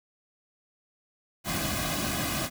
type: noise with comb filter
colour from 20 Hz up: pink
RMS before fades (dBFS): -30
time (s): 1.44-2.5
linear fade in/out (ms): 50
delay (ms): 2.2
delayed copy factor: -0.9
effects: none